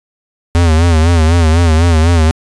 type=tone with vibrato; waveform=square; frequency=82.41 Hz; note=E2; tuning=in tune; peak=-7 dBFS; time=0.55-2.31 s; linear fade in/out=0 ms; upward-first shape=sine; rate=4 Hz; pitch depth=95 cents each way; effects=resampled to 22050 Hz